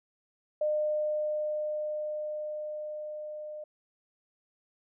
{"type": "tone with level ramp", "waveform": "sine", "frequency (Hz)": 606, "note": "D#5", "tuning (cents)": -46, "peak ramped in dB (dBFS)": [-25, -38], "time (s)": [0.61, 3.64], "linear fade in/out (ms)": 5, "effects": []}